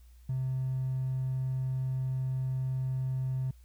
triangle tone with hard clipping, 130.4 Hz, C3, 5 cents flat, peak -29 dBFS, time 0.29-3.51 s, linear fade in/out 5 ms, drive 3 dB, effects added 60 Hz sine -52 dBFS peak until 3.64 s + white hiss -69 dBFS RMS until 3.64 s

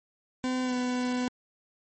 40% pulse tone with pitch glide, 255.2 to 249.2 Hz, C4 to B3, -43 to +16 cents, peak -26 dBFS, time 0.44-1.28 s, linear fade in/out 0 ms, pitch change -41 cents, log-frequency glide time 0.63-0.75 s, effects MP3 32 kbps

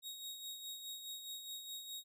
sawtooth tone with tremolo, 3769 Hz, A#7, 18 cents sharp, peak -40 dBFS, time 0.02-2.04 s, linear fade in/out 50 ms, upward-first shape sine, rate 4.8 Hz, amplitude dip 50%, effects none

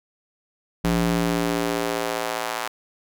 square tone with high-pass filter sweep, 57.5 Hz, A#1, 23 cents flat, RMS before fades -24 dBFS, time 0.84-2.68 s, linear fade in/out 5 ms, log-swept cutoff 130 to 920 Hz, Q 1.2, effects none

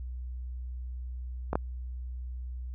clicks, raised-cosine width 1 ms, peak -15 / -12 dBFS, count 2, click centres 1.531 / 1.555 s, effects added 62 Hz sine -35 dBFS peak until 2.74 s

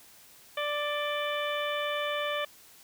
harmonic tone with a mistuned harmonic, 588 Hz, D5, 2 cents sharp, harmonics 1 / 2 / 3 / 4 / 5 / 6, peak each -32 / -35 / -37 / -38 / -39 / -40 dBFS, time 0.57-2.45 s, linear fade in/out 5 ms, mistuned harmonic 5, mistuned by +32 cents, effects white hiss -55 dBFS RMS until 2.83 s

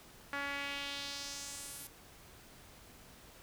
sawtooth tone with band-pass filter sweep, 281.8 Hz, C#4, 29 cents sharp, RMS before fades -42 dBFS, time 0.33-1.87 s, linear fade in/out 2 ms, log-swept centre 1600 to 12000 Hz, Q 1.9, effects pink hiss -57 dBFS RMS until 3.42 s

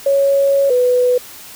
sine tone pair in turn, 554.4 / 496.1 Hz, C#5 / B4, 0 / +8 cents, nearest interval major second, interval 192 cents, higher first, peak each -10 dBFS, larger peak neither, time 0.06-0.7 / 0.7-1.18 s, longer first, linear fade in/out 5 ms, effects white hiss -36 dBFS RMS until 1.55 s

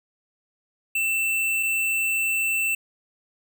square tone pair in turn, 2672 / 2672 Hz, E7 / E7, +23 / +23 cents, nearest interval unison, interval 0 cents, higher neither, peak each -22 dBFS, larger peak neither, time 0.95-1.63 / 1.63-2.75 s, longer second, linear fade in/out 5 ms, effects none

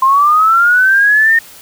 sine linear sweep, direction up, 1042 to 1844 Hz, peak -6 dBFS, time 0.02-1.39 s, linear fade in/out 5 ms, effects white hiss -37 dBFS RMS until 1.61 s

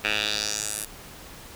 10% pulse tone with band-pass filter sweep, 105.5 Hz, G#2, 28 cents sharp, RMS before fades -28 dBFS, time 0.04-0.85 s, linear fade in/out 5 ms, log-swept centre 2400 to 11000 Hz, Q 2.5, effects pink hiss -44 dBFS RMS until 1.55 s

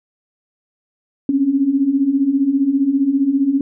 sine beating tone pair, 263.5 / 278.5 Hz, C4 / C#4, +12 / +8 cents, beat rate 15 Hz, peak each -19 / -14 dBFS, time 1.29-3.61 s, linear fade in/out 2 ms, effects none

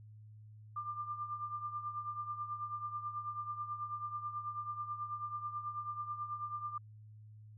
sine tone with tremolo, 1194 Hz, D6, 28 cents sharp, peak -35 dBFS, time 0.76-6.78 s, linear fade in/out 5 ms, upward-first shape triangle, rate 9.2 Hz, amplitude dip 75%, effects added 107 Hz sine -52 dBFS peak until 7.57 s

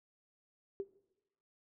sine tone with exponential decay, 393.5 Hz, G4, 7 cents sharp, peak -31 dBFS, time 0.8-0.88 s, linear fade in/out 0 ms, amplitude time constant 16 ms, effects noise-tail reverb RT60 1.0 s tail -21 dB re dry

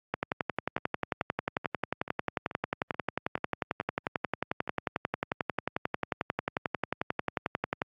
two click trains, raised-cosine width 0.5 ms, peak -24 / -13 dBFS, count 10 / 87, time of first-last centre 0.78-4.676 / 0.14-7.819 s, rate 2.31 / 11.2 Hz, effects high-pass 100 Hz 12 dB/octave + AAC 48 kbps

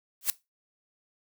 blue noise with exponential growth, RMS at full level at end -20 dBFS, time 0.21-0.3 s, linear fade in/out 1 ms, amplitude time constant 18 ms, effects noise-tail reverb RT60 0.2 s tail -18 dB re dry

